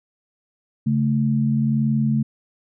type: tone pair together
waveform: sine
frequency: 138.5 / 219.9 Hz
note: C#3 / A3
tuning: -1 / -1 cents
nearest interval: minor sixth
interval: 800 cents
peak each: -20 / -19 dBFS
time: 0.86-2.23 s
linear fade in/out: 10 ms
effects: none